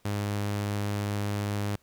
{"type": "tone", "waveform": "sawtooth", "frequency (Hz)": 102.5, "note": "G#2", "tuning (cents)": -22, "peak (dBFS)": -24, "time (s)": [0.05, 1.76], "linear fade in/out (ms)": 5, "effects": ["pink hiss -66 dBFS RMS until 1.82 s"]}